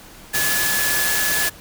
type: tone in noise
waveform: sine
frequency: 1711 Hz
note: A6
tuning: 49 cents flat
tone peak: -22 dBFS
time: 0.33-1.5 s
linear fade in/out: 20 ms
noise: white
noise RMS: -21 dBFS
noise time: 0.33-1.5 s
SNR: -4 dB
effects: pink hiss -43 dBFS RMS until 1.6 s